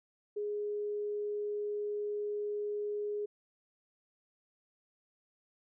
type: tone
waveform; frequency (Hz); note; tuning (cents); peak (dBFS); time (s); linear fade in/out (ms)
sine; 415.3; G#4; 0; -33; 0.36-3.26; 10
effects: none